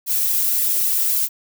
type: noise with flanger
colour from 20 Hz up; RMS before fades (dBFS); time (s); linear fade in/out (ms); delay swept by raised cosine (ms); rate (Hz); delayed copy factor
violet; -19; 0.06-1.29; 50; 1.3 to 2.7; 3.7; -0.6
effects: none